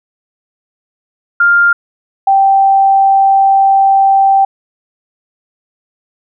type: tone pair in turn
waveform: sine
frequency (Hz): 1400 / 781.2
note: F6 / G5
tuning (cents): +4 / -6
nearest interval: minor seventh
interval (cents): 1010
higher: first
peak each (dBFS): -5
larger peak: neither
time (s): 1.4-1.73 / 2.27-4.45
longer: second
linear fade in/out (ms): 5
effects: none